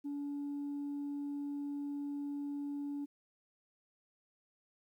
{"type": "tone", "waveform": "sine", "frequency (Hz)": 286.1, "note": "D4", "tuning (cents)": -45, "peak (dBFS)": -35, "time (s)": [0.04, 3.06], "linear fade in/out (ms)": 20, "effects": ["tanh soft clip ceiling -35 dBFS", "12-bit"]}